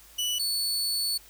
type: tone pair in turn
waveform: sawtooth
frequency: 2960 / 4445 Hz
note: F#7 / C#8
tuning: 0 / +4 cents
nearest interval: perfect fifth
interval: 704 cents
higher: second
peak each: -23 dBFS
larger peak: neither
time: 0.18-0.39 / 0.39-1.18 s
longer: second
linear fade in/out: 10 ms
effects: added 50 Hz sine -58 dBFS peak until 1.29 s + white hiss -53 dBFS RMS until 1.29 s